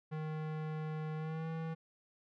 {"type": "tone with pitch glide", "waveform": "square", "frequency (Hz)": [155.56, 161.98], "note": ["D#3", "E3"], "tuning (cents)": [0, -30], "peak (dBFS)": -38, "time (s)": [0.11, 1.75], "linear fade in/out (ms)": 20, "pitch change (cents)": 70, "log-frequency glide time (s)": [1.16, 1.48], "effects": ["low-pass 2000 Hz 12 dB/octave"]}